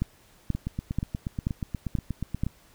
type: two click trains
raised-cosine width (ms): 5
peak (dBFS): -13 / -17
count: 6 / 17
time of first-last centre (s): 0.02-2.435 / 0.55-2.466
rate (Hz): 2.07 / 8.35
effects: pink hiss -58 dBFS RMS until 2.74 s